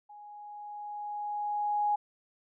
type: tone with level ramp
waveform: sine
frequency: 830.6 Hz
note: G#5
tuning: in tune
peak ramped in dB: -47 to -24 dBFS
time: 0.09-1.96 s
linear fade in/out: 10 ms
effects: none